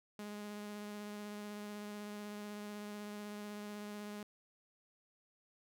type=tone with vibrato; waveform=sawtooth; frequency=207.7 Hz; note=G#3; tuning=in tune; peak=-40 dBFS; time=0.19-4.23 s; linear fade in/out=2 ms; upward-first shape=sine; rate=16 Hz; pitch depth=12 cents each way; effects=none